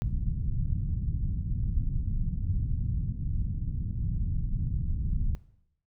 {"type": "low-pass noise", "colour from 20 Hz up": "pink", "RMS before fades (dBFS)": -29, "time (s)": [0.02, 5.35], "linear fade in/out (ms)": 0, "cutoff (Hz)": 160, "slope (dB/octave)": 24, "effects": ["noise-tail reverb RT60 0.8 s tail -19 dB re dry"]}